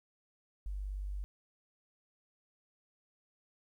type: tone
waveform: sine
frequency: 49 Hz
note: G1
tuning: in tune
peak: -36 dBFS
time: 0.66-1.24 s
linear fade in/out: 0 ms
effects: 12-bit